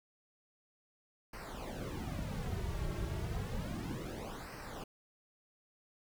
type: noise with flanger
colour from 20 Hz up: brown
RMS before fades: -40 dBFS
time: 1.33-4.84 s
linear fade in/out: 5 ms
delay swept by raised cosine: 0.28 to 4.08 ms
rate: 0.31 Hz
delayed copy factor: -0.8
effects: none